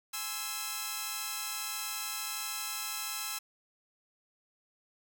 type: chord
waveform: 5% pulse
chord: Ab augmented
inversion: none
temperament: equal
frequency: 830.6 / 1046.5 / 1318.5 Hz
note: Ab5 / C6 / E6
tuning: 0 / 0 / 0 cents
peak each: -30 / -30 / -25 dBFS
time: 0.13-3.39 s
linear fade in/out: 10 ms
effects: none